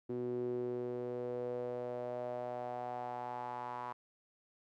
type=tone with band-pass filter sweep; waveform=sawtooth; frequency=122.8 Hz; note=B2; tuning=9 cents flat; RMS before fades=-40 dBFS; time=0.09-3.93 s; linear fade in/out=10 ms; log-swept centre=330 to 990 Hz; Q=5; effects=none